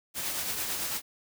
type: noise with tremolo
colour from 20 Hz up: white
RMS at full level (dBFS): -31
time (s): 0.14-1.02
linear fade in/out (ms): 50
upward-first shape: triangle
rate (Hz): 9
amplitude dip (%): 40
effects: none